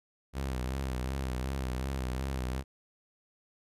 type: tone with vibrato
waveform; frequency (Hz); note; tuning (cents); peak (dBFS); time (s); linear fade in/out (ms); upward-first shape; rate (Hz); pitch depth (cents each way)
sawtooth; 65.1; C2; -8; -28; 0.33-2.64; 50; sine; 2.7; 74
effects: resampled to 32000 Hz